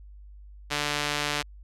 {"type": "tone with band-pass filter", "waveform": "sawtooth", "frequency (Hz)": 146.83, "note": "D3", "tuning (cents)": 0, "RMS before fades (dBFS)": -29, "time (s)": [0.7, 1.43], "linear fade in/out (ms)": 20, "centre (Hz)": 3400, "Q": 0.67, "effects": ["added 50 Hz sine -44 dBFS peak until 1.63 s", "resampled to 32000 Hz"]}